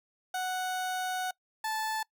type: tone pair in turn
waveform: 30% pulse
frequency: 740 / 874.9 Hz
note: F#5 / A5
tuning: 0 / -10 cents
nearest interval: minor third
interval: 290 cents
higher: second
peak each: -28 dBFS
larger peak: neither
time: 0.34-1.31 / 1.64-2.03 s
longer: first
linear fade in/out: 5 ms
effects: noise-tail reverb RT60 0.1 s tail -23 dB re dry